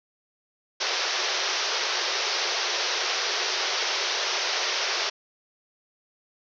white band-pass noise, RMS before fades -27 dBFS, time 0.8-5.1 s, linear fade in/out 10 ms, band 350 to 6000 Hz, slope 96 dB/octave, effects none

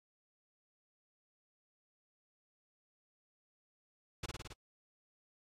pink noise with echo, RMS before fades -40 dBFS, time 4.23-4.26 s, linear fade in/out 5 ms, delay 54 ms, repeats 5, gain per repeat -2 dB, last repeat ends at 4.53 s, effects low-pass 8000 Hz 12 dB/octave + AAC 64 kbps

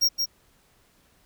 square tone with echo, 5588 Hz, F8, in tune, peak -18 dBFS, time 0.01-0.09 s, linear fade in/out 20 ms, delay 170 ms, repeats 1, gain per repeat -5 dB, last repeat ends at 0.26 s, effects pink hiss -62 dBFS RMS until 1.25 s

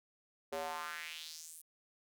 square tone with high-pass filter sweep, 80.4 Hz, E2, 43 cents flat, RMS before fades -44 dBFS, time 0.52-1.62 s, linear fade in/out 10 ms, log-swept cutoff 470 to 11000 Hz, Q 2.8, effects none

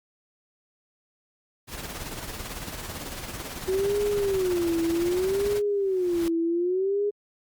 pink noise with tremolo, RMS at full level -34 dBFS, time 1.67-5.62 s, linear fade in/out 50 ms, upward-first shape sine, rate 18 Hz, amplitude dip 50%
sine tone with vibrato, 370 Hz, F#4, in tune, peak -22 dBFS, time 3.67-7.11 s, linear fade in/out 20 ms, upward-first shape sine, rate 0.65 Hz, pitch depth 190 cents each way
pink noise with exponential growth, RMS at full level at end -35 dBFS, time 5.63-6.28 s, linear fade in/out 0 ms, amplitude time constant 140 ms
effects Opus 48 kbps

